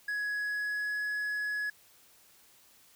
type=tone with pitch glide; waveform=triangle; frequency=1675 to 1686.7 Hz; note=G#6 to G#6; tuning=+14 to +26 cents; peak=-29 dBFS; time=0.08-1.7 s; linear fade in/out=5 ms; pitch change=+12 cents; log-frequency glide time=0.34-1.04 s; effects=white hiss -61 dBFS RMS until 2.95 s